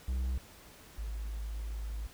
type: tone pair in turn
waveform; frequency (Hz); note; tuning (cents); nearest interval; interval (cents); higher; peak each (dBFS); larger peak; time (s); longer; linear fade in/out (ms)
triangle / sine; 63.5 / 53.5; B1 / A1; +49 / -48; minor third; 297; first; -28 / -35; first; 0.08-0.38 / 0.98-2.07; second; 5
effects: pink hiss -55 dBFS RMS until 2.13 s